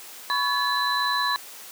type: tone cluster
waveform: sine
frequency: 995 / 1116 / 1714 / 4000 Hz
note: B5 / C#6 / A6 / B7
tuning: +13 / +11 / -46 / +21 cents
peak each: -27 dBFS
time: 0.3-1.36 s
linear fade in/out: 0 ms
effects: white hiss -42 dBFS RMS until 1.71 s + high-pass 300 Hz 12 dB/octave